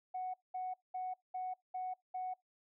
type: tone bursts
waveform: sine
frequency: 740 Hz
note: F#5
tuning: in tune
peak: -36 dBFS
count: 6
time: 0.14-2.34 s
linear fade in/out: 10 ms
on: 200 ms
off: 200 ms
effects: noise-tail reverb RT60 0.2 s tail -25 dB re dry + tanh soft clip ceiling -33 dBFS